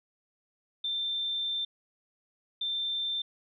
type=tone bursts at uneven times; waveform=sine; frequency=3570 Hz; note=A7; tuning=24 cents sharp; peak=-29 dBFS; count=2; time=0.84-1.65 / 2.61-3.22 s; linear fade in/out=5 ms; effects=none